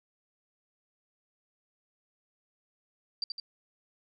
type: tone with echo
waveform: sine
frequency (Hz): 4699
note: D8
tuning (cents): 0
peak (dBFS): -29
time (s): 3.22-3.24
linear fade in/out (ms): 2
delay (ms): 80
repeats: 2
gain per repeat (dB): -4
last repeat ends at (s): 3.4
effects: none